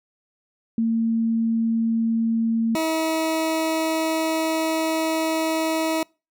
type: tone pair in turn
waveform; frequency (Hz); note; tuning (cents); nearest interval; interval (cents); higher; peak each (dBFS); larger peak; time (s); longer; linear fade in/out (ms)
sine / 20% pulse; 227.2 / 320.6; A#3 / E4; -44 / -48; tritone; 596; second; -18 / -16; second; 0.78-2.75 / 2.75-6.03; second; 2
effects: noise-tail reverb RT60 0.3 s tail -26 dB re dry